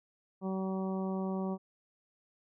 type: harmonic tone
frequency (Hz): 190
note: F#3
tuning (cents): +46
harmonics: 1 / 2 / 3 / 4 / 5 / 6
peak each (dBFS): -33 / -39 / -43 / -45 / -47 / -49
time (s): 0.41-1.58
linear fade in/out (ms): 50
effects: none